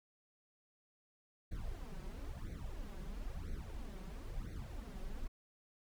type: noise with flanger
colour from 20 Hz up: brown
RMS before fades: -44 dBFS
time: 1.51-5.28 s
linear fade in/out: 10 ms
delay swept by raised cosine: 0.48 to 5.38 ms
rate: 1 Hz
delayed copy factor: +0.95
effects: none